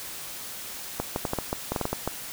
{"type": "clicks", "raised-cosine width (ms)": 1, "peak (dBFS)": -12, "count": 12, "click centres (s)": [1, 1.161, 1.252, 1.334, 1.387, 1.529, 1.72, 1.762, 1.813, 1.854, 1.93, 2.076], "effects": ["white hiss -38 dBFS RMS until 2.32 s"]}